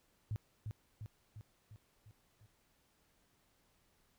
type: tone with echo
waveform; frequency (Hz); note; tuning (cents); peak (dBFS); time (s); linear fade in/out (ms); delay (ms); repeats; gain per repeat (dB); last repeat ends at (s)
sine; 106.8; G#2; +49; -35; 0.31-0.36; 0; 350; 6; -4; 2.46
effects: pink hiss -74 dBFS RMS until 4.18 s